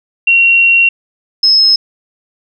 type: tone pair in turn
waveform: sine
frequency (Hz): 2742 / 5176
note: F7 / E8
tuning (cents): -32 / -32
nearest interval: major seventh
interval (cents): 1100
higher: second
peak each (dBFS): -5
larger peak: neither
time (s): 0.27-0.89 / 1.43-1.76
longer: first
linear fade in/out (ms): 5
effects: none